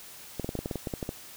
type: clicks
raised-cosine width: 2 ms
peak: -18 dBFS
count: 12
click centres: 0.397 / 0.445 / 0.491 / 0.553 / 0.59 / 0.659 / 0.712 / 0.757 / 0.872 / 0.938 / 1.028 / 1.091 s
effects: white hiss -47 dBFS RMS until 1.36 s